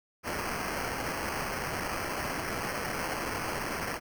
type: noise with sample-and-hold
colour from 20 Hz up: white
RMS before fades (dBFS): -34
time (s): 0.23-4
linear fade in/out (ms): 50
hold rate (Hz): 3675
effects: none